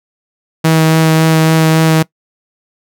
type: tone with vibrato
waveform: sawtooth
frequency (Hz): 160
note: D#3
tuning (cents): +49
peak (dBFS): -3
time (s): 0.64-2.03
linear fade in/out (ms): 10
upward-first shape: sine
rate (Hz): 3.6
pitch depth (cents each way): 10
effects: noise-tail reverb RT60 0.1 s tail -21 dB re dry